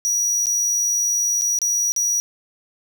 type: tone with dropouts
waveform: square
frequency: 5800 Hz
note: F#8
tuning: 35 cents flat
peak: -18 dBFS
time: 0.05-2.2 s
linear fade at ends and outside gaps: 0 ms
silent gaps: 0.458-0.468 / 1.412-1.419 / 1.588-1.617 / 1.92-1.963 s
effects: none